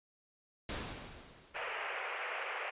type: noise with exponential decay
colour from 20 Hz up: pink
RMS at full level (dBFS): -38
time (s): 0.69-2.07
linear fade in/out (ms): 2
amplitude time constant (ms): 300
type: band-pass noise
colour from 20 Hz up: white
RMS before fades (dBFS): -40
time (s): 1.54-2.71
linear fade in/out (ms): 20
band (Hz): 420 to 2700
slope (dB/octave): 48
effects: resampled to 8000 Hz